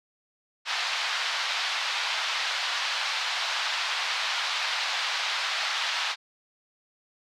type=band-pass noise; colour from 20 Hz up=white; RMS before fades=-29 dBFS; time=0.65-6.16 s; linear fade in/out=50 ms; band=770 to 4400 Hz; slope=24 dB/octave; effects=none